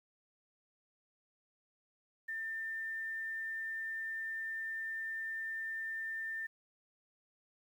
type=tone with quantisation; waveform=sine; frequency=1795 Hz; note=A6; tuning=34 cents sharp; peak=-37 dBFS; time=2.28-6.47 s; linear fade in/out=10 ms; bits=11; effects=none